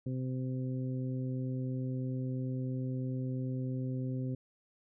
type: harmonic tone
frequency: 129 Hz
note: C3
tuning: 24 cents flat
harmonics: 1 / 2 / 3 / 4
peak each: -34 / -38 / -47 / -48 dBFS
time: 0.06-4.35 s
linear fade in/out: 5 ms
effects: none